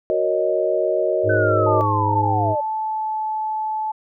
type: chord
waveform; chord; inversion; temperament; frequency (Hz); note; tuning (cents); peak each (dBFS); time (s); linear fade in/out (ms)
sine; D# minor seventh; first; equal; 370 / 466.2 / 554.4 / 622.3; F#4 / A#4 / C#5 / D#5; 0 / 0 / 0 / 0; -23 / -24 / -24 / -20; 0.1-1.81; 0
type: harmonic tone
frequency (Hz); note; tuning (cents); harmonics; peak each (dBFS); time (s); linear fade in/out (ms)
104.1; G#2; +5; 1 / 3 / 4 / 5; -21 / -27 / -30 / -31; 1.23-2.56; 50
type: linear sweep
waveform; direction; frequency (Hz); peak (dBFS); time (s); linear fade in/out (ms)
sine; down; 1535 to 570; -21; 1.29-2.61; 10
type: tone with pitch glide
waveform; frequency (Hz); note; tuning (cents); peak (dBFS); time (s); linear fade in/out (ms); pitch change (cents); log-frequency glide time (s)
sine; 880 to 866.9; A5 to A5; 0 to -26; -21; 1.66-3.92; 10; -26; 2.14-3.2
effects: none